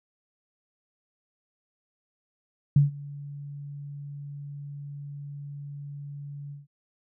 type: tone with ADSR envelope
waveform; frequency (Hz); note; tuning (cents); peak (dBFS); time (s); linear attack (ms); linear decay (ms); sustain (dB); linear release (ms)
sine; 143.1; D3; -45; -13; 2.76-6.67; 4; 140; -23; 160
effects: none